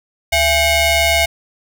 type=ring-modulated tone; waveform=sawtooth; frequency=747 Hz; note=F#5; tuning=16 cents sharp; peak=-5 dBFS; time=0.32-1.26 s; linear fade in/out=10 ms; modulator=1420 Hz; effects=none